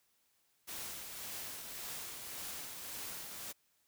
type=noise with tremolo; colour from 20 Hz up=white; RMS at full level=-43 dBFS; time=0.67-3.53 s; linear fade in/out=20 ms; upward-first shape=triangle; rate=1.8 Hz; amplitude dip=40%; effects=white hiss -75 dBFS RMS until 3.87 s